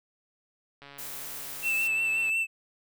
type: click train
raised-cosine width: 0.3 ms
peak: -31 dBFS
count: 209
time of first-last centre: 0.82-2.295 s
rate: 141 Hz
type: noise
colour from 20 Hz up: blue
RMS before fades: -39 dBFS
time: 0.98-1.88 s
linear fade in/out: 10 ms
type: tone with vibrato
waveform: triangle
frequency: 2659 Hz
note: E7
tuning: 14 cents sharp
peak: -23 dBFS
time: 1.62-2.47 s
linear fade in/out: 50 ms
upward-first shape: triangle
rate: 5.6 Hz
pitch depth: 32 cents each way
effects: none